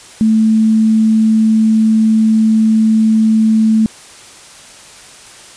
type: tone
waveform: sine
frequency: 220 Hz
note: A3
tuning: in tune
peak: -7 dBFS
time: 0.21-3.86 s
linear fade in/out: 0 ms
effects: white hiss -37 dBFS RMS until 5.56 s + resampled to 22050 Hz